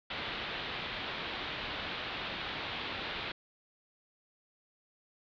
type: low-pass noise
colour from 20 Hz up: white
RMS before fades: -39 dBFS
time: 0.1-3.32 s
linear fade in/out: 5 ms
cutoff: 3900 Hz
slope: 48 dB/octave
effects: none